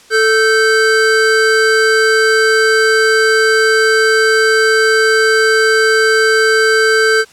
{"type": "tone pair together", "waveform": "square", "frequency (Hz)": [440, 1554.9], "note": ["A4", "G6"], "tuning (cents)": [0, -15], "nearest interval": "octave + minor seventh", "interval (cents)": 2185, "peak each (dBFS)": -12, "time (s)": [0.1, 7.25], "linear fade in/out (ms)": 50, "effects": ["white hiss -43 dBFS RMS until 7.32 s", "low-pass 8000 Hz 12 dB/octave"]}